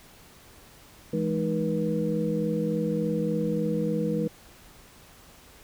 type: tone cluster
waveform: sine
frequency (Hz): 166.5 / 209.9 / 310.5 / 481.7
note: E3 / G#3 / D#4 / B4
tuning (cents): +18 / +19 / -3 / -43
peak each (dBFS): -29 / -29 / -32 / -29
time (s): 1.13-4.28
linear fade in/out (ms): 5
effects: pink hiss -52 dBFS RMS until 5.63 s